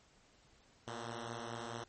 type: beating tone pair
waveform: 5% pulse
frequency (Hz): 115.8 / 120.3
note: A#2 / B2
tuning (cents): -11 / -45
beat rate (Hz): 4.5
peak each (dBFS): -32 / -36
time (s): 0.87-1.84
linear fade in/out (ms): 5
effects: pink hiss -67 dBFS RMS until 1.88 s + MP3 32 kbps